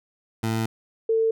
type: tone pair in turn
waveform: 20% pulse / sine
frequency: 112.1 / 448.4 Hz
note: A2 / A4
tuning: +33 / +33 cents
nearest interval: 2 octaves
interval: 2400 cents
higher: second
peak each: -18 dBFS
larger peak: neither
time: 0.43-0.66 / 1.09-1.31 s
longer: first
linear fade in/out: 5 ms
effects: none